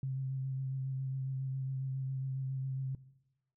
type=tone with vibrato; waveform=sine; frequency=132.9 Hz; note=C3; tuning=27 cents sharp; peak=-33 dBFS; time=0.03-2.95 s; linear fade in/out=2 ms; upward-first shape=sine; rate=7.3 Hz; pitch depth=18 cents each way; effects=noise-tail reverb RT60 1.0 s tail -19 dB re dry